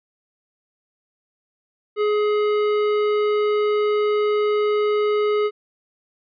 sine tone with tanh clipping, 420 Hz, G#4, 19 cents sharp, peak -19 dBFS, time 1.96-5.51 s, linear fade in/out 50 ms, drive 15 dB, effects resampled to 11025 Hz

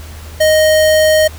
square tone, 622.3 Hz, D#5, in tune, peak -8 dBFS, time 0.4-1.28 s, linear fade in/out 10 ms, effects added 78 Hz sine -29 dBFS peak until 1.38 s + pink hiss -36 dBFS RMS until 1.38 s

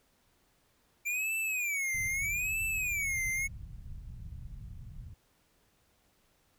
square tone with vibrato, 2347 Hz, D7, 2 cents flat, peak -31 dBFS, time 1.05-3.48 s, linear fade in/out 20 ms, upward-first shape sine, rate 0.79 Hz, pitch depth 210 cents each way
pink low-pass noise, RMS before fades -44 dBFS, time 1.94-5.14 s, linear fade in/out 10 ms, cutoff 140 Hz, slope 24 dB/octave
effects pink hiss -70 dBFS RMS until 6.58 s

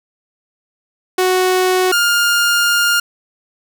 sawtooth tone pair in turn, 369.5 / 1409.6 Hz, F#4 / F6, -2 / +16 cents, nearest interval octave + major seventh, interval 2318 cents, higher second, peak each -8 / -8 dBFS, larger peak neither, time 1.18-1.92 / 1.92-3 s, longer second, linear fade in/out 5 ms, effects none

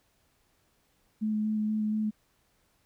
sine tone with vibrato, 214.5 Hz, A3, 44 cents flat, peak -26 dBFS, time 1.21-2.11 s, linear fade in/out 20 ms, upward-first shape square, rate 4.2 Hz, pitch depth 10 cents each way, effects pink hiss -70 dBFS RMS until 2.85 s

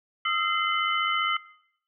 sine tone cluster, 1246 / 1341 / 2074 / 3016 Hz, D#6 / E6 / C7 / F#7, +2 / +29 / -16 / +32 cents, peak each -29 dBFS, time 0.25-1.37 s, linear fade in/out 5 ms, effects noise-tail reverb RT60 0.8 s tail -21 dB re dry

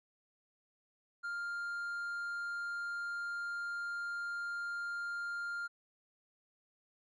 triangle tone, 1400 Hz, F6, 4 cents sharp, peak -35 dBFS, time 1.23-5.68 s, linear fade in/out 20 ms, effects resampled to 22050 Hz

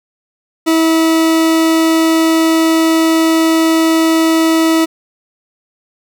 40% pulse tone, 324 Hz, E4, 30 cents flat, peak -8 dBFS, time 0.66-4.86 s, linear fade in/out 20 ms, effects none

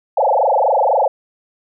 sine tone with frequency modulation, 698.5 Hz, F5, in tune, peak -11 dBFS, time 0.17-1.08 s, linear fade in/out 5 ms, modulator 24 Hz, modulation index 7.8, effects none

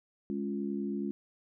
sine chord, Db major, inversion second, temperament equal, 207.7 / 277.2 / 349.2 Hz, Ab3 / Db4 / F4, 0 / 0 / 0 cents, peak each -34 / -37 / -38 dBFS, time 0.3-1.11 s, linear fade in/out 0 ms, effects none

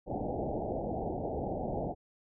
white low-pass noise, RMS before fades -35 dBFS, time 0.06-1.95 s, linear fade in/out 50 ms, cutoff 810 Hz, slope 96 dB/octave, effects none

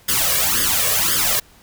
white noise with flanger, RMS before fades -18 dBFS, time 0.08-1.4 s, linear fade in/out 10 ms, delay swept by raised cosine 0.6 to 1.8 ms, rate 1.9 Hz, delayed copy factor +0.9, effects pink hiss -50 dBFS RMS until 1.62 s

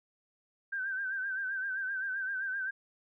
sine tone with vibrato, 1559 Hz, G6, 10 cents flat, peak -32 dBFS, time 0.72-2.71 s, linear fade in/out 10 ms, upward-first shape sine, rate 7.7 Hz, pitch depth 61 cents each way, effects none

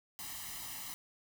white noise with comb filter, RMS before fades -44 dBFS, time 0.19-0.94 s, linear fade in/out 0 ms, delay 1 ms, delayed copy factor +0.75, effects none

